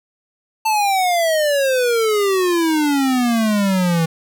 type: exponential sweep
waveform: square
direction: down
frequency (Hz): 893 to 161.2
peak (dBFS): -15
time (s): 0.65-4.06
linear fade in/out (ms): 10
effects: none